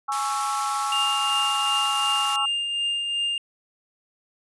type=chord; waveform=sine; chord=C# minor; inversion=second; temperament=just; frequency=831.5 / 1108.7 / 1330.5 Hz; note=G#5 / C#6 / E6; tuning=+2 / 0 / +16 cents; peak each=-28 dBFS; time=0.08-2.46 s; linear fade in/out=10 ms
type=high-pass noise; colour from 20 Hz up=white; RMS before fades=-32 dBFS; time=0.12-2.36 s; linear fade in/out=0 ms; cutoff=860 Hz; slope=96 dB/octave
type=tone with tremolo; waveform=triangle; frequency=2807 Hz; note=F7; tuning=8 cents sharp; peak=-20 dBFS; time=0.92-3.38 s; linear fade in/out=2 ms; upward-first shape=triangle; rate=2.7 Hz; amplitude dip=40%
effects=resampled to 24000 Hz